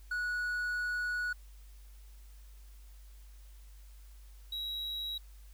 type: tone pair in turn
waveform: triangle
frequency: 1465 / 3863 Hz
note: F#6 / B7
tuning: -18 / -39 cents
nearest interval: octave + perfect fourth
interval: 1679 cents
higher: second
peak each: -30 / -34 dBFS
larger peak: first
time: 0.11-1.33 / 4.52-5.18 s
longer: first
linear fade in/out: 5 ms
effects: added 50 Hz sine -50 dBFS peak until 5.53 s + white hiss -65 dBFS RMS until 5.53 s